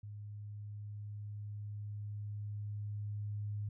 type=tone with level ramp; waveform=sine; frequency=103.83 Hz; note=G#2; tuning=in tune; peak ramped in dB=-44 to -36 dBFS; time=0.03-3.69 s; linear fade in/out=5 ms; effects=none